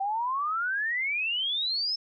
sine exponential sweep, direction up, 764 to 5300 Hz, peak -26 dBFS, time 0-1.96 s, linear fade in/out 10 ms, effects none

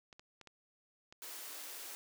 clicks, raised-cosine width 0.2 ms, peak -36 dBFS, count 5, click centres 0.128 / 0.195 / 0.413 / 0.473 / 1.125 s
white high-pass noise, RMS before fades -47 dBFS, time 1.22-1.95 s, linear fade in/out 0 ms, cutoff 280 Hz, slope 48 dB/octave
effects none

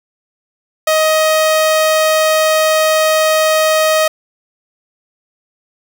sawtooth tone, 628 Hz, D#5, 16 cents sharp, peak -6 dBFS, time 0.87-4.08 s, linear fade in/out 5 ms, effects none

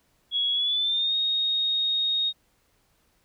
sine tone with pitch glide, 3342 to 3730 Hz, G#7 to A#7, +10 to 0 cents, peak -22 dBFS, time 0.31-2.33 s, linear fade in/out 50 ms, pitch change +190 cents, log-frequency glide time 0.53-1.15 s, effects pink hiss -67 dBFS RMS until 3.24 s

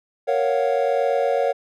triangle chord, Gb major seventh, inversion first, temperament equal, 466.2 / 554.4 / 698.5 / 740 Hz, Bb4 / Db5 / F5 / Gb5, 0 / 0 / 0 / 0 cents, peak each -21 / -19 / -24 / -24 dBFS, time 0.27-1.53 s, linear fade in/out 20 ms, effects none

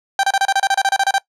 30% pulse tone bursts, 784 Hz, G5, in tune, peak -10 dBFS, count 14, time 0.19-1.182 s, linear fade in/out 2 ms, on 43 ms, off 30 ms, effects noise-tail reverb RT60 0.1 s tail -21 dB re dry + low-pass 8000 Hz 12 dB/octave

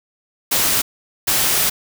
white noise bursts at uneven times, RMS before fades -17 dBFS, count 2, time 0.51-0.82 / 1.27-1.7 s, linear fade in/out 10 ms, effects none

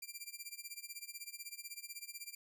10% pulse tone with tremolo, 2372 Hz, D7, 17 cents sharp, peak -34 dBFS, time 0.02-2.35 s, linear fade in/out 5 ms, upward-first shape sine, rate 16 Hz, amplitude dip 90%, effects none

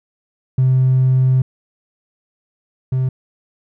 triangle tone pair in turn, 129.8 / 129.8 Hz, C3 / C3, -13 / -13 cents, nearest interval unison, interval 0 cents, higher neither, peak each -7 / -12 dBFS, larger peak first, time 0.58-1.42 / 2.92-3.09 s, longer first, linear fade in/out 5 ms, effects tanh soft clip ceiling -7 dBFS

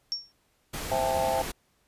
sine tone with exponential decay, 5500 Hz, F8, 27 cents flat, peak -24 dBFS, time 0.12-0.32 s, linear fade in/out 0 ms, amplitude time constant 42 ms
pink noise, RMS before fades -35 dBFS, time 0.73-1.52 s, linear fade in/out 10 ms
sine chord, A minor seventh, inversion first, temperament equal with one note detuned, 523.3 / 659.3 / 794.5 / 880 Hz, C5 / E5 / G5 / A5, 0 / 0 / +23 / 0 cents, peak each -30 / -29 / -29 / -32 dBFS, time 0.91-1.42 s, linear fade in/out 5 ms
effects pink hiss -69 dBFS RMS until 1.87 s + resampled to 32000 Hz

